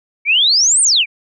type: exponential two-way sweep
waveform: sine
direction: up then down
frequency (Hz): 2217 to 9060 to 2217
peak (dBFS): -9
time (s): 0.25-1.06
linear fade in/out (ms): 50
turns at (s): 0.81
effects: none